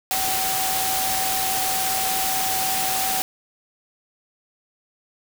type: tone in noise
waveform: sine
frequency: 762 Hz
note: G5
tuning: 49 cents flat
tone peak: -26 dBFS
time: 0.11-3.22 s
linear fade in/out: 0 ms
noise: white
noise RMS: -24 dBFS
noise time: 0.11-3.22 s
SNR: -5 dB
effects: none